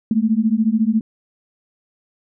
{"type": "beating tone pair", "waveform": "sine", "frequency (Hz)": [213.7, 227.7], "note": ["G#3", "A#3"], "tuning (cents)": [50, -40], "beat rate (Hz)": 14, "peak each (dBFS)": -17, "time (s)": [0.11, 1.01], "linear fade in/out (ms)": 2, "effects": []}